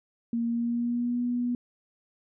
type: tone with pitch glide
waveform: sine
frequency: 233.1 to 243.4 Hz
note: A#3 to B3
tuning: 0 to -25 cents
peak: -25 dBFS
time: 0.33-1.55 s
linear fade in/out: 2 ms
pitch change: +75 cents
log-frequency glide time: 0.46-1.21 s
effects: none